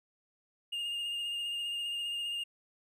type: tone with vibrato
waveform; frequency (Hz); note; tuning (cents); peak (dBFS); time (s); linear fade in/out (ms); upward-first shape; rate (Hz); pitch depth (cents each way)
triangle; 2827; F7; +20; -32; 0.72-2.44; 10; sine; 15; 19
effects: none